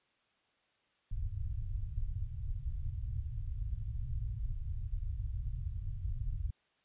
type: low-pass noise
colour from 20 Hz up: pink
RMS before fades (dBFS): -37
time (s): 1.11-6.51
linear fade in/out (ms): 5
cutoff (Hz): 120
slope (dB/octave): 48
effects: white hiss -74 dBFS RMS until 6.84 s + resampled to 8000 Hz